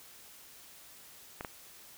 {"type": "clicks", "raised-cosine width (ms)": 0.5, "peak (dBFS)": -23, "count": 2, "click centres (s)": [1.409, 1.448], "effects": ["white hiss -54 dBFS RMS until 1.97 s"]}